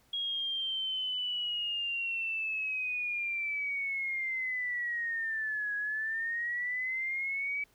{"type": "linear two-way sweep", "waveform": "sine", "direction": "down then up", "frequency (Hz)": [3300, 1661.2, 2292], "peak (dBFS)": -31, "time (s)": [0.13, 7.64], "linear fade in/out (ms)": 5, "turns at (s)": 5.75, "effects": ["pink hiss -67 dBFS RMS until 7.74 s"]}